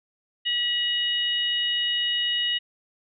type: tone cluster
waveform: sine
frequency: 1933 / 2904 / 3728 Hz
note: B6 / F#7 / A#7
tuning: -38 / -33 / -1 cents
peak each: -31 / -23 / -32 dBFS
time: 0.45-2.59 s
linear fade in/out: 20 ms
effects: none